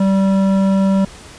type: tone with hard clipping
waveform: sine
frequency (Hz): 193.8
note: G3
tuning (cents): -20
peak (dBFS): -13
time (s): 0-1.05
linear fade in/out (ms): 5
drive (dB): 11
effects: pink hiss -38 dBFS RMS until 1.38 s + resampled to 22050 Hz